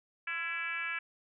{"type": "tone with frequency modulation", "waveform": "sine", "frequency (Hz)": 1994, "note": "B6", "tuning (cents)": 16, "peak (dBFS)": -33, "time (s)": [0.27, 0.99], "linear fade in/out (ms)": 5, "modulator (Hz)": 323, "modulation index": 2, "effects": []}